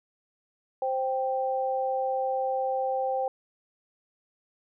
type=tone pair together; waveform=sine; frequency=524 / 784.3 Hz; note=C5 / G5; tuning=+2 / +1 cents; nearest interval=perfect fifth; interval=699 cents; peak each=-28 dBFS; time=0.82-3.28 s; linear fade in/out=2 ms; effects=none